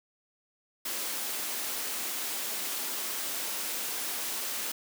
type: high-pass noise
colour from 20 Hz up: white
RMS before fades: -34 dBFS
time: 0.85-4.72 s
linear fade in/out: 5 ms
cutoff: 210 Hz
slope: 24 dB/octave
effects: none